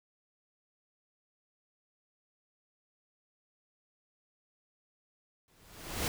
pink noise with exponential growth, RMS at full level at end -30 dBFS, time 5.48-6.08 s, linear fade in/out 1 ms, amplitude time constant 130 ms, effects none

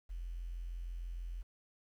sine tone, 43.14 Hz, F1, 20 cents flat, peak -39 dBFS, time 0.09-1.43 s, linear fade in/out 20 ms, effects 11-bit

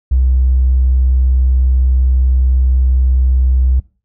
triangle tone, 63.9 Hz, C2, 40 cents flat, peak -4 dBFS, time 0.11-3.8 s, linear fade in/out 10 ms, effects noise-tail reverb RT60 0.4 s tail -26 dB re dry + tanh soft clip ceiling -6 dBFS

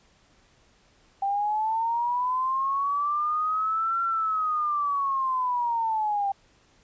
sine linear two-way sweep, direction up then down, 784 to 1366 to 784 Hz, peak -23 dBFS, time 1.22-6.32 s, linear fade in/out 5 ms, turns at 4.02 s, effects pink hiss -61 dBFS RMS until 6.83 s + resampled to 16000 Hz

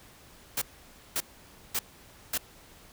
white noise bursts, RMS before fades -29 dBFS, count 4, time 0.57-2.378 s, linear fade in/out 5 ms, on 47 ms, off 540 ms, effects pink hiss -54 dBFS RMS until 2.92 s

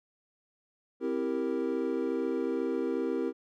triangle chord, C dominant seventh, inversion none, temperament equal, 261.6 / 329.6 / 392 / 466.2 Hz, C4 / E4 / G4 / Bb4, 0 / 0 / 0 / 0 cents, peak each -32 dBFS, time 1-3.33 s, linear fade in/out 50 ms, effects none

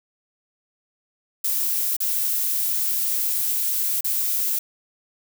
violet noise with dropouts, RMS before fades -23 dBFS, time 1.44-4.59 s, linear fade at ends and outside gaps 5 ms, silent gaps 1.967-2.003 / 4.009-4.044 s, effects none

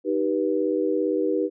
sine chord, Eb augmented, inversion none, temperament just, 311.1 / 388.9 / 486.1 Hz, Eb4 / G4 / B4, 0 / -14 / -28 cents, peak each -25 dBFS, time 0.04-1.5 s, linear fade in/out 50 ms, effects none

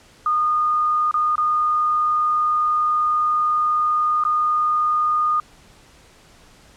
sine tone with dropouts, 1225 Hz, D#6, 27 cents flat, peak -16 dBFS, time 0.26-5.4 s, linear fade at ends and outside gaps 2 ms, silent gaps 1.112-1.141 / 1.356-1.38 / 4.238-4.25 s, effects pink hiss -50 dBFS RMS until 6.76 s + low-pass 9000 Hz 12 dB/octave

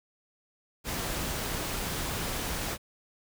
pink noise, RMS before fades -33 dBFS, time 0.84-2.78 s, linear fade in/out 50 ms, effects none

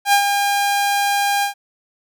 sawtooth tone with ADSR envelope, 806 Hz, G5, 48 cents sharp, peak -6 dBFS, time 0.05-1.54 s, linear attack 79 ms, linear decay 85 ms, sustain -6 dB, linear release 110 ms, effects none

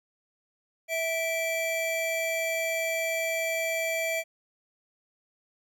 square tone pair together, 655 / 2334 Hz, E5 / D7, -11 / -11 cents, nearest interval octave + minor seventh, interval 2200 cents, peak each -30 / -31 dBFS, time 0.88-4.24 s, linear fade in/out 50 ms, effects 11-bit

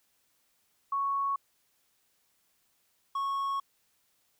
sine / triangle tone pair in turn, 1109 / 1102 Hz, C#6 / C#6, 0 / -11 cents, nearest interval unison, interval 11 cents, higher first, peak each -27 dBFS, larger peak neither, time 0.92-1.36 / 3.15-3.6 s, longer second, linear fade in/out 5 ms, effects white hiss -72 dBFS RMS until 4.39 s

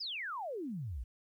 sine exponential sweep, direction down, 5300 to 51.91 Hz, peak -37 dBFS, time 0-1.04 s, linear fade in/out 10 ms, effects 12-bit

